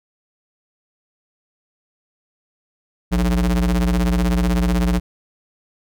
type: ring-modulated tone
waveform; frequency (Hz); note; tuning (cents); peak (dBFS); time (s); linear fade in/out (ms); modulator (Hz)
square; 62; B1; +7; -13; 3.11-5; 20; 116
effects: none